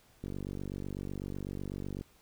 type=click train; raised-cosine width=3 ms; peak=-26 dBFS; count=86; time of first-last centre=0.24-2.011 s; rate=48 Hz; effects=pink hiss -64 dBFS RMS until 2.21 s